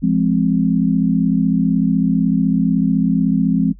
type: chord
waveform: sine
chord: F minor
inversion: none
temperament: equal with one note detuned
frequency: 171.71 / 207.7 / 261.6 Hz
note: F3 / Ab3 / C4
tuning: -29 / 0 / 0 cents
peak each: -17 / -17 / -17 dBFS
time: 0.02-3.73 s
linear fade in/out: 20 ms
effects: noise-tail reverb RT60 0.1 s tail -19 dB re dry + added 46 Hz sine -38 dBFS peak until 3.79 s